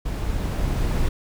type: noise with level ramp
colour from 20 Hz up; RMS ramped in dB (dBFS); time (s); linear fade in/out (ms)
brown; -26 to -21; 0.05-1.09; 10
effects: none